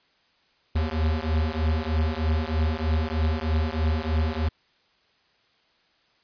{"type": "beating tone pair", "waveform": "square", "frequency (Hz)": [77, 80.2], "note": ["D#2", "E2"], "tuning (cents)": [-17, -47], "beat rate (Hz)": 3.2, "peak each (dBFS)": -26, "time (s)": [0.75, 4.49], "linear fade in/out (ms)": 10, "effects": ["white hiss -64 dBFS RMS until 6.23 s", "resampled to 11025 Hz"]}